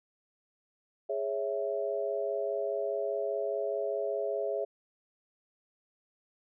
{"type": "chord", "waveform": "sine", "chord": "C# minor", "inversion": "second", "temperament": "equal", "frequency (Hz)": [415.3, 554.4, 659.3], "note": ["G#4", "C#5", "E5"], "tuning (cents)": [0, 0, 0], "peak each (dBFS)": -34, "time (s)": [1.09, 4.65], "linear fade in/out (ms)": 10, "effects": []}